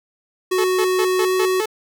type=tone with pitch glide; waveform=square; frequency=370 to 372.6 Hz; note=F#4 to F#4; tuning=0 to +12 cents; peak=-17 dBFS; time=0.51-1.61 s; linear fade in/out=10 ms; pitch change=+12 cents; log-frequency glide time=1.23-1.34 s
type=tone bursts; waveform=sawtooth; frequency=434.4 Hz; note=A4; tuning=22 cents flat; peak=-16 dBFS; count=6; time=0.58-1.658 s; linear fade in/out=5 ms; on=63 ms; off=140 ms
effects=none